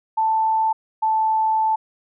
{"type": "tone pair in turn", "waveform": "sine", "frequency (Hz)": [883, 877.9], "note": ["A5", "A5"], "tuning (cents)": [6, -4], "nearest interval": "unison", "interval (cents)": 10, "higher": "first", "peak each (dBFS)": -16, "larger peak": "neither", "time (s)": [[0.17, 0.73], [1.02, 1.76]], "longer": "second", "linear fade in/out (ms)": 10, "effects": []}